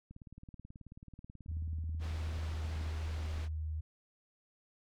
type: click train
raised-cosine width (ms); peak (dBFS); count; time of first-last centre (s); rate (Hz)
5; -38; 52; 0.11-2.867; 18.5
type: tone with pitch glide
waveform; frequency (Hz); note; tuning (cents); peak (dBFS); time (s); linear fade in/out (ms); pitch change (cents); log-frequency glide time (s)
sine; 80 to 78.04; D#2 to D#2; +49 to +6; -35; 1.48-3.81; 10; -43; 1.91-3.61
type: low-pass noise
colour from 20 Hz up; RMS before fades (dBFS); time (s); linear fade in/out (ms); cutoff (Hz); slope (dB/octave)
pink; -49; 1.99-3.49; 50; 4700; 12
effects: none